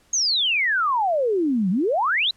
sine exponential two-way sweep, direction down then up, 6645 to 174.61 to 4131 Hz, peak -18 dBFS, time 0.13-2.31 s, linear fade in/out 5 ms, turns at 1.7 s, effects pink hiss -59 dBFS RMS until 2.36 s + low-pass 11000 Hz 12 dB/octave

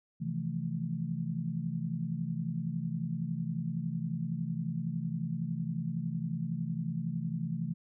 sine chord, F major seventh, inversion second, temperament just, 130.96 / 163.7 / 174.61 / 218.3 Hz, C3 / E3 / F3 / A3, +2 / -12 / 0 / -13 cents, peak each -39 / -34 / -40 / -39 dBFS, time 0.2-7.74 s, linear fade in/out 20 ms, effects none

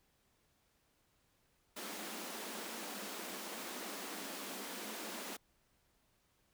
pink high-pass noise, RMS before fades -45 dBFS, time 1.76-5.37 s, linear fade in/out 10 ms, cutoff 190 Hz, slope 96 dB/octave, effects pink hiss -75 dBFS RMS until 6.53 s

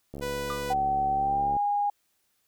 click train, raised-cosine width 2 ms, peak -25 dBFS, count 102, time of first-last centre 0.14-1.567 s, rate 70.8 Hz
sawtooth tone, 493.9 Hz, B4, in tune, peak -27 dBFS, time 0.21-0.74 s, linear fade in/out 20 ms
triangle tone with exponential decay, 1200 Hz, D6, 37 cents sharp, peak -27 dBFS, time 0.5-0.71 s, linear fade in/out 1 ms, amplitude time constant 44 ms
sine tone with pitch glide, 763 to 817.8 Hz, G5 to G#5, -47 to -27 cents, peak -23 dBFS, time 0.7-1.9 s, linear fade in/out 5 ms, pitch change +120 cents, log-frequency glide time 1.09-1.57 s
effects white hiss -72 dBFS RMS until 2.47 s

